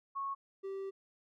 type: tone pair in turn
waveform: sine / triangle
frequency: 1100 / 388.9 Hz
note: C#6 / G4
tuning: -14 / -14 cents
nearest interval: octave + tritone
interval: 1800 cents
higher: first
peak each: -35 / -36 dBFS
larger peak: first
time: 0.15-0.35 / 0.63-0.91 s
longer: second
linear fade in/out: 20 ms
effects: none